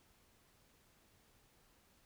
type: silence
effects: pink hiss -70 dBFS RMS until 2.05 s